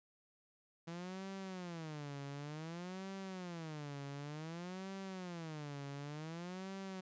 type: tone with vibrato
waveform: sawtooth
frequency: 164.81 Hz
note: E3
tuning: in tune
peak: -40 dBFS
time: 0.87-7.01 s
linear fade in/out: 10 ms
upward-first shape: sine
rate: 0.55 Hz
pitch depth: 280 cents each way
effects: resampled to 16000 Hz